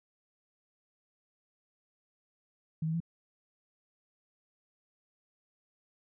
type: tone with pitch steps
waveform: sine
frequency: 158.7 / 160.8 / 167.5 Hz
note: D#3 / E3 / E3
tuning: +35 / -43 / +28 cents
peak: -29 dBFS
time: 2.82-3.003 s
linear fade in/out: 5 ms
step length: 61 ms
effects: none